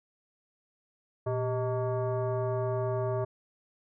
sine tone with frequency modulation, 117.5 Hz, A#2, 14 cents sharp, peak -27 dBFS, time 1.26-3.25 s, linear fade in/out 10 ms, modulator 511 Hz, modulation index 1.3, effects none

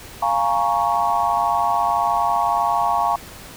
sine chord, Bb minor seventh, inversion second, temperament equal, 698.5 / 830.6 / 932.3 / 1108.7 Hz, F5 / Ab5 / Bb5 / Db6, 0 / 0 / 0 / 0 cents, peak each -22 dBFS, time 0.22-3.16 s, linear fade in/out 5 ms, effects pink hiss -39 dBFS RMS until 3.56 s

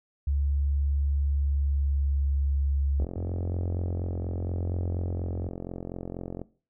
sine tone with pitch glide, 70.6 to 69.67 Hz, C#2 to C#2, +32 to +9 cents, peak -23 dBFS, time 0.27-3.05 s, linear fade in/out 5 ms, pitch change -23 cents, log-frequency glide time 1.25-2.25 s
click train, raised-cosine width 2 ms, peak -22 dBFS, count 152, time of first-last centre 3-6.416 s, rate 44.2 Hz
sine tone, 87.5 Hz, F2, 4 cents sharp, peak -28 dBFS, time 3.15-5.49 s, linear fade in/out 20 ms
effects noise-tail reverb RT60 0.4 s tail -20 dB re dry

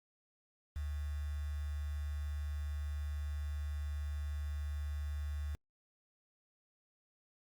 sine tone with quantisation, 73.42 Hz, D2, in tune, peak -36 dBFS, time 0.76-5.55 s, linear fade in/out 0 ms, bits 9, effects Opus 48 kbps

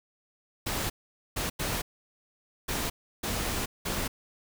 pink noise bursts at uneven times, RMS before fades -31 dBFS, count 6, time 0.66-0.9 / 1.36-1.5 / 1.59-1.82 / 2.68-2.9 / 3.23-3.66 / 3.85-4.08 s, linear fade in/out 10 ms, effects none

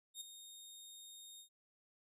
20% pulse tone with ADSR envelope, 3700 Hz, A#7, 14 cents flat, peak -37 dBFS, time 0.14-1.49 s, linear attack 68 ms, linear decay 12 ms, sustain -10 dB, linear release 94 ms, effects none

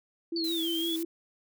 sine tone with vibrato, 330.3 Hz, E4, 4 cents sharp, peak -30 dBFS, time 0.32-1.05 s, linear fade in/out 5 ms, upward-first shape sine, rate 5.9 Hz, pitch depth 31 cents each way
sine exponential two-way sweep, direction down then up, 4577 to 3066 to 3463 Hz, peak -31 dBFS, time 0.36-0.96 s, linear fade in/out 2 ms, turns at 0.7 s
blue noise, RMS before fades -41 dBFS, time 0.44-1.03 s, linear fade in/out 2 ms
effects none

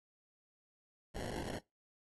violet noise with sample-and-hold, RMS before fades -41 dBFS, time 1.14-1.59 s, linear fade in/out 20 ms, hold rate 1225 Hz, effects noise-tail reverb RT60 0.2 s tail -22 dB re dry + AAC 32 kbps

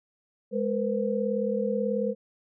sine tone cluster, 207.9 / 471.6 / 510 Hz, G#3 / A#4 / C5, +2 / +20 / -44 cents, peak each -29 dBFS, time 0.51-2.15 s, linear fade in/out 50 ms, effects none

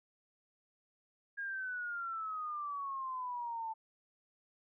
sine exponential sweep, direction down, 1636 to 880 Hz, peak -37 dBFS, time 1.37-3.74 s, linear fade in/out 20 ms, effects none

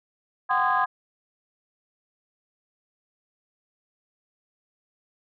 sine tone cluster, 734 / 780 / 1030 / 1232 / 1647 Hz, F#5 / G5 / C6 / D#6 / G#6, -14 / -9 / -28 / -17 / -15 cents, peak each -27 / -28 / -23 / -25 / -27 dBFS, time 0.49-0.86 s, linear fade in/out 20 ms, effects tanh soft clip ceiling -12 dBFS

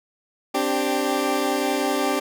20% pulse chord, C suspended second, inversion none, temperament equal with one note detuned, 263.1 / 293.7 / 392 Hz, C4 / D4 / G4, +10 / 0 / 0 cents, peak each -21 / -20 / -20 dBFS, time 0.54-2.2 s, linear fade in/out 10 ms, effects none

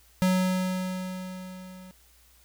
square tone with level ramp, 185 Hz, F#3, in tune, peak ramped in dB -20 to -45 dBFS, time 0.22-1.91 s, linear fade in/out 0 ms, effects added 60 Hz sine -60 dBFS peak until 2.44 s + white hiss -60 dBFS RMS until 2.44 s

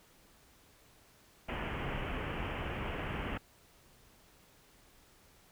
pink low-pass noise, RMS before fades -38 dBFS, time 1.48-3.38 s, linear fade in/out 10 ms, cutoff 3100 Hz, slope 96 dB/octave, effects pink hiss -63 dBFS RMS until 5.51 s

